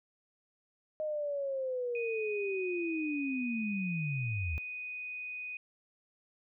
sine linear sweep, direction down, 622.3 to 70.6 Hz, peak -32 dBFS, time 1-4.58 s, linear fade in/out 0 ms
sine tone, 2489 Hz, D#7, in tune, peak -38 dBFS, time 1.95-5.57 s, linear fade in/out 2 ms
effects none

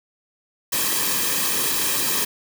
white noise with comb filter, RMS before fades -22 dBFS, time 0.72-2.25 s, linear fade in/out 10 ms, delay 1.4 ms, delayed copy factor -0.65, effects none

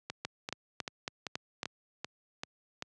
two click trains, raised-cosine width 0.2 ms, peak -17 / -19 dBFS, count 6 / 8, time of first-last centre 0.25-1.631 / 0.1-2.824 s, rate 3.62 / 2.57 Hz, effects high-pass 100 Hz 12 dB/octave + resampled to 22050 Hz

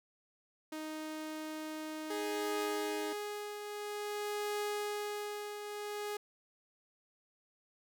sawtooth tone, 311.1 Hz, D#4, in tune, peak -36 dBFS, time 0.72-3.13 s, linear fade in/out 5 ms
sawtooth tone with tremolo, 415.3 Hz, G#4, in tune, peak -30 dBFS, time 2.1-6.17 s, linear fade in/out 5 ms, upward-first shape triangle, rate 0.5 Hz, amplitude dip 60%
effects none

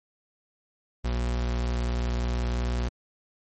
40% pulse tone, 60.2 Hz, B1, 44 cents flat, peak -24 dBFS, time 1.04-2.89 s, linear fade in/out 10 ms, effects MP3 32 kbps

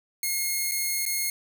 5% pulse tone with dropouts, 2155 Hz, C#7, 49 cents flat, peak -15 dBFS, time 0.23-1.3 s, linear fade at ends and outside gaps 2 ms, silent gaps 0.713-0.718 / 1.054-1.062 s, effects none

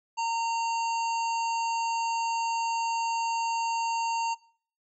harmonic tone, 920 Hz, A#5, 23 cents flat, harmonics 1 / 3 / 5 / 7 / 8, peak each -27 / -37 / -41 / -44 / -45 dBFS, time 0.17-4.35 s, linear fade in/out 20 ms, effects noise-tail reverb RT60 0.5 s tail -21 dB re dry

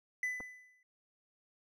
triangle tone with exponential decay, 2000 Hz, B6, 21 cents sharp, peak -29 dBFS, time 0.23-0.83 s, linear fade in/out 2 ms, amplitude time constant 130 ms
clicks, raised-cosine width 1 ms, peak -34 dBFS, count 2, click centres 0.403 / 0.407 s
effects none

